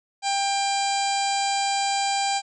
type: harmonic tone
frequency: 794 Hz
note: G5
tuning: 22 cents sharp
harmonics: 1 / 2 / 3 / 4 / 5 / 6 / 7 / 8 / 9 / 10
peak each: -23 / -36 / -32 / -35 / -34 / -32 / -41 / -42 / -34 / -36 dBFS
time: 0.22-2.42 s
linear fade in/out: 50 ms
effects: none